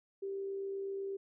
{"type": "tone with amplitude modulation", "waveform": "sine", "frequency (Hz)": 392, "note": "G4", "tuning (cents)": 0, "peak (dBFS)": -35, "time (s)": [0.22, 1.17], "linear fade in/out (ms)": 10, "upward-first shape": "sine", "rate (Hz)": 68, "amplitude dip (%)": 25, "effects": []}